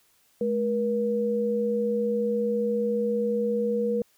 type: tone pair together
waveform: sine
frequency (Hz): 213.2 / 478.6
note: G#3 / A#4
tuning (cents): +46 / +46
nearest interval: octave + major second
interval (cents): 1400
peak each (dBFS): -28 / -24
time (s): 0.41-4.02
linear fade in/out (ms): 2
effects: white hiss -64 dBFS RMS until 4.17 s